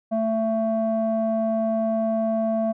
square tone with low-pass filter, 222.6 Hz, A3, 20 cents sharp, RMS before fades -23 dBFS, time 0.11-2.73 s, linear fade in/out 20 ms, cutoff 710 Hz, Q 4.2, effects none

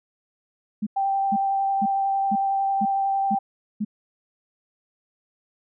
sine tone bursts, 211 Hz, G#3, 28 cents sharp, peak -22 dBFS, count 7, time 0.82-3.849 s, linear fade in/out 10 ms, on 47 ms, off 450 ms
sine tone with vibrato, 784 Hz, G5, in tune, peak -20 dBFS, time 0.96-3.39 s, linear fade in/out 10 ms, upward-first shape sine, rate 11 Hz, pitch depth 10 cents each way
effects none

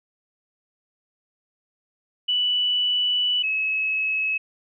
sine tone pair in turn, 2965 / 2576 Hz, F#7 / E7, +3 / -41 cents, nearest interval major second, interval 244 cents, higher first, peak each -19 / -21 dBFS, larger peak first, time 2.28-3.43 / 3.43-4.38 s, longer first, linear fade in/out 10 ms, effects none

